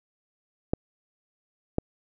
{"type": "clicks", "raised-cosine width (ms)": 2, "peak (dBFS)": -10, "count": 2, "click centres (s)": [0.735, 1.784], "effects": []}